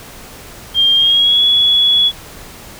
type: tone with pitch glide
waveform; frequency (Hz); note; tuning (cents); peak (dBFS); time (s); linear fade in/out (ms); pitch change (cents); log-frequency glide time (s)
sine; 3200 to 3382; G7 to G#7; +35 to +31; -8; 0.74-2.12; 50; +96; 0.95-1.43
effects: pink hiss -35 dBFS RMS until 2.79 s